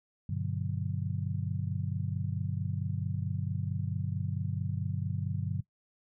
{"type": "chord", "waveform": "sine", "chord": "G major seventh", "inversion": "none", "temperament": "just", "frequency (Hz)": [98, 122.5, 147, 183.75], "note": ["G2", "B2", "D3", "F#3"], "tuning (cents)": [0, -14, 2, -12], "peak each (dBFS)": [-34, -38, -35, -39], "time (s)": [0.29, 5.61], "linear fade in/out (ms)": 5, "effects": ["noise-tail reverb RT60 0.1 s tail -19 dB re dry"]}